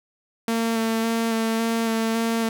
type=tone with vibrato; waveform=sawtooth; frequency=226.5 Hz; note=A#3; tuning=50 cents flat; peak=-17 dBFS; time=0.48-2.49 s; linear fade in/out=2 ms; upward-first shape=square; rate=1.8 Hz; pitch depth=13 cents each way; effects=none